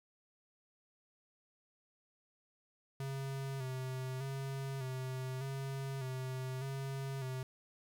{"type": "tone with vibrato", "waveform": "square", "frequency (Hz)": 132.8, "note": "C3", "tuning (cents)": 26, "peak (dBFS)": -39, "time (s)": [3, 7.43], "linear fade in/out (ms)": 2, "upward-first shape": "square", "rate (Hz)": 0.83, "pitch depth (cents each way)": 40, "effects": ["11-bit"]}